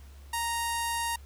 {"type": "tone with low-pass filter", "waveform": "sawtooth", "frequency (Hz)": 932, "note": "A#5", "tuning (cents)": -1, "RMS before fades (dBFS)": -31, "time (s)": [0.33, 1.16], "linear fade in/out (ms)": 5, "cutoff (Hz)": 11000, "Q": 2.8, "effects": ["added 69 Hz sine -46 dBFS peak until 1.25 s", "pink hiss -59 dBFS RMS until 1.25 s"]}